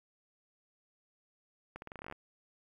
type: accelerating click train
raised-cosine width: 0.5 ms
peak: -29 dBFS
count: 13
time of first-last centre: 1.76-2.124 s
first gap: 61 ms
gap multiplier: 0.86
effects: 10-bit